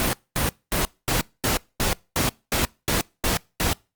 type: noise bursts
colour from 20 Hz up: pink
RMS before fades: -22 dBFS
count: 11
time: 0-3.73 s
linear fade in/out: 0 ms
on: 130 ms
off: 230 ms
effects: noise-tail reverb RT60 0.3 s tail -25 dB re dry + Opus 32 kbps

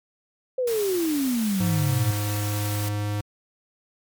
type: exponential sweep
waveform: sine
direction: down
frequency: 525 to 110.6 Hz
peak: -21 dBFS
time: 0.58-2.11 s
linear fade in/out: 5 ms
type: noise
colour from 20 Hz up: white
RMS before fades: -34 dBFS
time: 0.67-2.89 s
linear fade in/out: 5 ms
type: tone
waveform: square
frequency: 103.83 Hz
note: G#2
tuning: in tune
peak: -25 dBFS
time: 1.6-3.21 s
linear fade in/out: 5 ms
effects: MP3 96 kbps

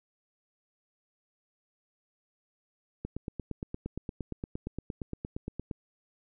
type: click train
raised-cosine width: 3 ms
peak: -22 dBFS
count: 24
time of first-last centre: 3.05-5.712 s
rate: 8.64 Hz
effects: none

